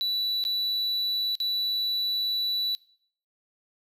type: tone with dropouts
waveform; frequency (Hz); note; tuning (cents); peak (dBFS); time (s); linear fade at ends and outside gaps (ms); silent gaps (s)
triangle; 3951; B7; 0; -23; 0.01-2.75; 0; 0.439-0.451 / 1.353-1.402
effects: noise-tail reverb RT60 0.6 s tail -22 dB re dry